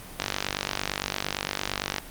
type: click train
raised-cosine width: 0.2 ms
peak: -8 dBFS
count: 88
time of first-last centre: 0.2-1.983 s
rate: 48.8 Hz
effects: pink hiss -43 dBFS RMS until 2.1 s + Opus 32 kbps